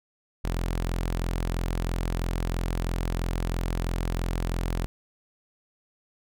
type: tone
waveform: sawtooth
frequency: 43.03 Hz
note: F1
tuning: 25 cents flat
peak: -22 dBFS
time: 0.44-4.86 s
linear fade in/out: 0 ms
effects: none